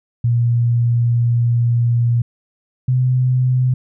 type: tone pair in turn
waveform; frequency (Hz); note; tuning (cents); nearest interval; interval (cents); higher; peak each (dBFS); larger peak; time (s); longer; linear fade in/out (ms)
sine; 118.7 / 127.15; A#2 / C3; +32 / -49; minor second; 119; second; -12; neither; 0.24-2.22 / 2.88-3.74; first; 5
effects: none